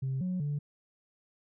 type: tone with pitch steps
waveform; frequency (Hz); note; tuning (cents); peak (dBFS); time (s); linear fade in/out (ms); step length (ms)
sine; 133 / 182.8 / 145.6; C3 / F#3 / D3; +29 / -21 / -15; -28; 0.02-0.59; 10; 190
effects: tanh soft clip ceiling -27 dBFS